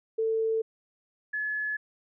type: tone pair in turn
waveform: sine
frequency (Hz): 445.7 / 1709.2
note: A4 / G#6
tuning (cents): +22 / +49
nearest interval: octave + major seventh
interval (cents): 2327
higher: second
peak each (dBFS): -24 / -28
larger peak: first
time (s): 0.18-0.62 / 1.33-1.77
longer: neither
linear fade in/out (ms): 10
effects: none